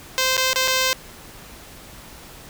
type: tone with dropouts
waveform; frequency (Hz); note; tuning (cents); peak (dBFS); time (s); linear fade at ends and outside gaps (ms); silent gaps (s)
5% pulse; 519; C5; -14; -6; 0.18-0.93; 0; 0.368-0.378 / 0.532-0.559 / 0.677-0.68
effects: pink hiss -42 dBFS RMS until 2.49 s